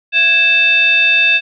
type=tone with frequency modulation; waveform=sine; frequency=2637 Hz; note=E7; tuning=in tune; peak=-8 dBFS; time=0.12-1.41 s; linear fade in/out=50 ms; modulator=982 Hz; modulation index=0.72; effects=none